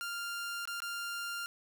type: tone with dropouts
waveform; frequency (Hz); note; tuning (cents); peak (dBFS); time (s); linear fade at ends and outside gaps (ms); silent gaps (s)
sawtooth; 1396; F6; -1; -33; 0.01-1.46; 0; 0.654-0.675 / 0.803-0.82
effects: 10-bit